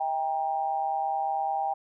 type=tone with amplitude modulation; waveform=sine; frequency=793 Hz; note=G5; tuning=20 cents sharp; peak=-22 dBFS; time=0-1.74 s; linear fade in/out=10 ms; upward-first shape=sine; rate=149 Hz; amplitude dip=75%; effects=none